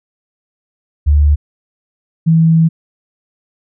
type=tone pair in turn; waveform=sine; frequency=73.42 / 162.84 Hz; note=D2 / E3; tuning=0 / -21 cents; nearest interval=octave + major second; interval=1379 cents; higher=second; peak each=-6 dBFS; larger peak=neither; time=1.06-1.36 / 2.26-2.69 s; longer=second; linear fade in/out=20 ms; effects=none